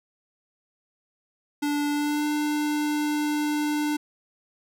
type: tone with pitch glide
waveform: square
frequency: 291.7 to 298.3 Hz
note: D4 to D4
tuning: -12 to +27 cents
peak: -24 dBFS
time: 1.62-3.97 s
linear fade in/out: 10 ms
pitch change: +39 cents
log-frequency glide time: 1.9-2.27 s
effects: none